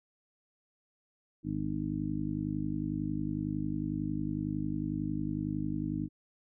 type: harmonic tone with a mistuned harmonic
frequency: 51 Hz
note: G#1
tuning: 31 cents flat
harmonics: 1 / 2 / 3 / 4 / 5 / 6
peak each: -45 / -41 / -37 / -40 / -37 / -36 dBFS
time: 1.43-6.09 s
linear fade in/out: 50 ms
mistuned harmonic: 1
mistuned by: -34 cents
effects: none